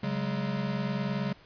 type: chord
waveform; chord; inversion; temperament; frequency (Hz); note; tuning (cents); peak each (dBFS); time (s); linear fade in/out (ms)
square; C# suspended fourth; none; equal with one note detuned; 138.59 / 188.34 / 207.7; C#3 / F#3 / G#3; 0 / +31 / 0; -34; 0.03-1.33; 5
effects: pink hiss -56 dBFS RMS until 1.45 s + resampled to 11025 Hz